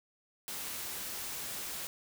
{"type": "noise", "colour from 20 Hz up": "white", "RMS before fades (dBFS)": -40, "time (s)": [0.48, 1.87], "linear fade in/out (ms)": 0, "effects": []}